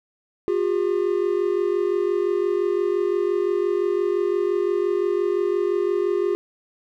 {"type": "tone pair together", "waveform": "triangle", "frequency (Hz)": [357.4, 403.2], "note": ["F4", "G4"], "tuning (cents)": [40, 49], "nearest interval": "major second", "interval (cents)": 209, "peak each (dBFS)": -20, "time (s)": [0.48, 6.35], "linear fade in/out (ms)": 0, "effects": []}